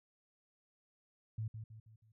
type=tone with echo; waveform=sine; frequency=110 Hz; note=A2; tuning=in tune; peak=-36 dBFS; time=1.38-1.48 s; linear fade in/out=5 ms; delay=160 ms; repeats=4; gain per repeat=-7 dB; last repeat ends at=2.12 s; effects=none